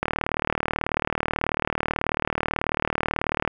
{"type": "click train", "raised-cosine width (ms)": 0.5, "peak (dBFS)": -7, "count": 133, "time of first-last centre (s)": [0.03, 3.476], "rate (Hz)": 38.3, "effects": []}